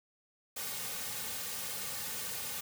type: noise with comb filter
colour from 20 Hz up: white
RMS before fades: -39 dBFS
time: 0.56-2.61 s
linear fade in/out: 10 ms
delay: 3 ms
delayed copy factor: -0.85
effects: none